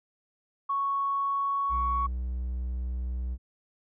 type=tone with pitch glide; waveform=sine; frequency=1108.7 to 1115.1 Hz; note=C#6 to C#6; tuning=0 to +10 cents; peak=-25 dBFS; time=0.69-2.07 s; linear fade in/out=10 ms; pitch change=+10 cents; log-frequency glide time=1.03-1.85 s
type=tone; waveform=triangle; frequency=62.1 Hz; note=B1; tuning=10 cents sharp; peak=-27 dBFS; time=1.69-3.38 s; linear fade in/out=50 ms
effects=tanh soft clip ceiling -16 dBFS